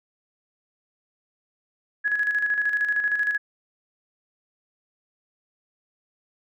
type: tone with tremolo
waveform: sine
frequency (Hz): 1678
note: G#6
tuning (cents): +17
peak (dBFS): -19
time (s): 2.04-3.38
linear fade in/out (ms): 20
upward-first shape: square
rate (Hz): 13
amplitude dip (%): 50
effects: none